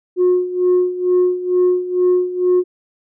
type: tone with tremolo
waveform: sine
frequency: 361.6 Hz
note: F#4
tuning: 40 cents flat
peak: -8 dBFS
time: 0.16-2.64 s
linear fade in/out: 50 ms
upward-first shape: sine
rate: 2.2 Hz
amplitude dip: 80%
effects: tanh soft clip ceiling -8 dBFS